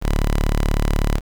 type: tone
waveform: sawtooth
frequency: 36.23 Hz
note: D1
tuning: 23 cents flat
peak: -12 dBFS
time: 0.01-1.21 s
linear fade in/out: 50 ms
effects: 7-bit